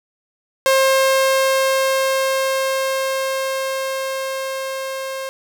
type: tone with level ramp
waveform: sawtooth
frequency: 533 Hz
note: C5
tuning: 32 cents sharp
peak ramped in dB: -8 to -21 dBFS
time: 0.66-5.29 s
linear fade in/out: 0 ms
effects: none